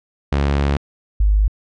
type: tone pair in turn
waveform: sawtooth / sine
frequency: 70.6 / 51.1 Hz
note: C#2 / G#1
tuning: +32 / -27 cents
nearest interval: tritone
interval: 559 cents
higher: first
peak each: -11 dBFS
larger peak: neither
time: 0.32-0.77 / 1.2-1.48 s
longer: first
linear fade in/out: 5 ms
effects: low-pass 4000 Hz 12 dB/octave